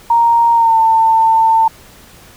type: tone with pitch glide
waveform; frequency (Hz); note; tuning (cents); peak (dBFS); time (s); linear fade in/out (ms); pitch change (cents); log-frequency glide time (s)
sine; 932.3 to 896.4; A#5 to A5; 0 to +32; -7; 0.1-1.68; 5; -68; 0.54-0.77
effects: pink hiss -41 dBFS RMS until 2.36 s